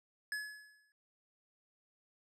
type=tone with exponential decay; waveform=square; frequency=1700 Hz; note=G#6; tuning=40 cents sharp; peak=-35 dBFS; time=0.32-0.92 s; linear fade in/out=1 ms; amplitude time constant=130 ms; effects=low-pass 11000 Hz 12 dB/octave